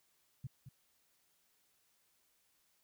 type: tone with echo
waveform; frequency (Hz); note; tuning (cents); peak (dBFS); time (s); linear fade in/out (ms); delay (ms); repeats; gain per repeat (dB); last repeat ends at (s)
sine; 130; C3; -11; -39; 0.44-0.47; 5; 220; 1; -9; 0.69
effects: white hiss -75 dBFS RMS until 2.83 s